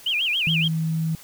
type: tone with vibrato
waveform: sine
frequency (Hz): 2794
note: F7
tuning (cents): 0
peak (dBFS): -20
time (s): 0.06-0.68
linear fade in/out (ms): 5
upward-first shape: sine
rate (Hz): 7.1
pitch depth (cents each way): 270
type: tone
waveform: sine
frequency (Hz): 161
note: E3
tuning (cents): -41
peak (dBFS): -21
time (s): 0.47-1.15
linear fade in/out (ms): 0
effects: white hiss -46 dBFS RMS until 1.23 s